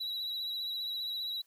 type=tone with vibrato; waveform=triangle; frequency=3905 Hz; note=B7; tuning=20 cents flat; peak=-33 dBFS; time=0-1.42 s; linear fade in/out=10 ms; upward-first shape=triangle; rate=15 Hz; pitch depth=40 cents each way; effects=white hiss -71 dBFS RMS until 1.46 s + high-pass 400 Hz 12 dB/octave